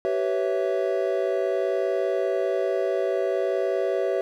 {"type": "chord", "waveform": "triangle", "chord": "C# half-diminished seventh", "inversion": "second", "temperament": "equal with one note detuned", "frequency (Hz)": [383.9, 493.9, 554.4, 659.3], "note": ["G4", "B4", "C#5", "E5"], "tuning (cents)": [-36, 0, 0, 0], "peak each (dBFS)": [-24, -27, -26, -26], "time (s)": [0.05, 4.21], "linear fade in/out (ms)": 0, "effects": []}